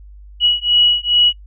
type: beating tone pair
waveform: sine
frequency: 2919 / 2921.4 Hz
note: F#7 / F#7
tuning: -24 / -23 cents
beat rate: 2.4 Hz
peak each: -14 dBFS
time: 0.4-1.33 s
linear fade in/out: 50 ms
effects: noise-tail reverb RT60 0.1 s tail -26 dB re dry + added 50 Hz sine -36 dBFS peak until 1.46 s